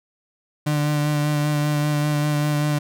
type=tone with vibrato; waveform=35% pulse; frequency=148.5 Hz; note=D3; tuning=20 cents sharp; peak=-17 dBFS; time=0.66-2.79 s; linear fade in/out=10 ms; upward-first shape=sine; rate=5.1 Hz; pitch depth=18 cents each way; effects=none